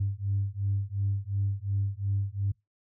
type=beating tone pair; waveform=sine; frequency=98 / 100.8 Hz; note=G2 / G2; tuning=0 / +49 cents; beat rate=2.8 Hz; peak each=-29 dBFS; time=0-2.52 s; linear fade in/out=10 ms; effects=noise-tail reverb RT60 0.2 s tail -25 dB re dry + tanh soft clip ceiling -19 dBFS